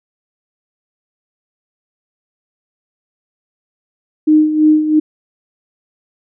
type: tone with tremolo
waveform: sine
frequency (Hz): 307.6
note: D#4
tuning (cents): -20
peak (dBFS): -5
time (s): 4.27-5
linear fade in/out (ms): 10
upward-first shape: sine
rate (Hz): 3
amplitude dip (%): 65
effects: none